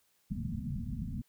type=low-pass noise; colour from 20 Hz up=white; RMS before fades=-37 dBFS; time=0.3-1.22 s; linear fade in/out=10 ms; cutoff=240 Hz; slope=96 dB/octave; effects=white hiss -72 dBFS RMS until 1.28 s